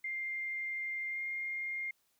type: tone with pitch glide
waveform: sine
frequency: 2104 to 2121 Hz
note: C7 to C7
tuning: +9 to +23 cents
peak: -35 dBFS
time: 0.04-1.91 s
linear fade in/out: 5 ms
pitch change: +14 cents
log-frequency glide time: 1.1-1.19 s
effects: white hiss -75 dBFS RMS until 2.19 s